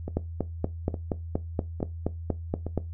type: two click trains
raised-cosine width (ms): 2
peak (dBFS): -12 / -19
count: 12 / 4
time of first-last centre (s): 0.17-2.777 / 0.08-2.666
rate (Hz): 4.22 / 1.16
effects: noise-tail reverb RT60 0.2 s tail -17 dB re dry + added 83 Hz sine -34 dBFS peak until 2.93 s